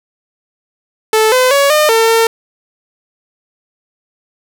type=tone with pitch steps; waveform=sawtooth; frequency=437.5 / 509 / 561 / 607 / 451.4 / 454 Hz; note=A4 / C5 / C#5 / D#5 / A4 / A#4; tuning=-10 / -48 / +21 / -43 / +44 / -46 cents; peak=-4 dBFS; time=1.13-2.27 s; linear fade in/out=2 ms; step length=190 ms; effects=none